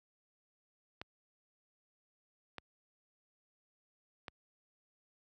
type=clicks; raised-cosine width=0.3 ms; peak=-26 dBFS; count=3; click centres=1.015 / 2.583 / 4.282 s; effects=high-pass 60 Hz 12 dB/octave